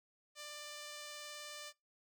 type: tone with vibrato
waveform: 5% pulse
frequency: 593 Hz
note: D5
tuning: 17 cents sharp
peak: -35 dBFS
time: 0.35-1.73 s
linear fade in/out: 50 ms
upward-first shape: triangle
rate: 19 Hz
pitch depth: 11 cents each way
effects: noise-tail reverb RT60 0.2 s tail -22 dB re dry